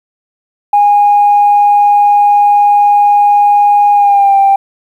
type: tone with pitch glide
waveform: sine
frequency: 821 to 788.5 Hz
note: G#5 to G5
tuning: -20 to +10 cents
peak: -3 dBFS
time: 0.73-4.56 s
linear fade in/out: 5 ms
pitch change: -70 cents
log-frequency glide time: 3.93-4.37 s
effects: tanh soft clip ceiling 0 dBFS + 7-bit